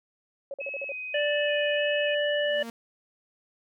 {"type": "tone bursts", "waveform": "sine", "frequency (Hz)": 554.4, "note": "C#5", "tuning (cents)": 0, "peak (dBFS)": -32, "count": 6, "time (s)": [0.51, 0.92], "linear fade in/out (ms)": 2, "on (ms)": 30, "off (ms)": 46}
{"type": "tone with vibrato", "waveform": "sine", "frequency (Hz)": 2541, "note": "D#7", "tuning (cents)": 36, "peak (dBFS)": -33, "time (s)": [0.6, 2.15], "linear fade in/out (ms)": 10, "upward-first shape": "square", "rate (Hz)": 1.7, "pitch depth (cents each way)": 21}
{"type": "harmonic tone", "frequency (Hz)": 587.3, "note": "D5", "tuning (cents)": 0, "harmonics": [1, 3, 5], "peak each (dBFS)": [-25, -30, -32], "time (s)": [1.14, 2.63], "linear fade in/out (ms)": 5}
{"type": "tone with exponential growth", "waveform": "sawtooth", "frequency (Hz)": 230.8, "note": "A#3", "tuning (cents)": -17, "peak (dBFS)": -30, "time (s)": [2.32, 2.7], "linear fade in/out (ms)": 2, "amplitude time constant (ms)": 81}
{"effects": []}